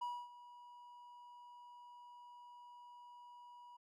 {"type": "tone with ADSR envelope", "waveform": "triangle", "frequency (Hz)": 970, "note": "B5", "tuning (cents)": -31, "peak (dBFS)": -36, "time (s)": [0.01, 3.77], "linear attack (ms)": 11, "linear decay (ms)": 260, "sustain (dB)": -17, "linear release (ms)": 9, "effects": []}